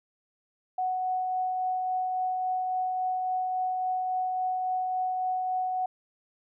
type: tone with tremolo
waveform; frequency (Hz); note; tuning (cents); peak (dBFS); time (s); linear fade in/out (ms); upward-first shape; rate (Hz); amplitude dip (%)
sine; 741; F#5; +2; -25; 0.78-5.86; 5; triangle; 3.6; 25
effects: none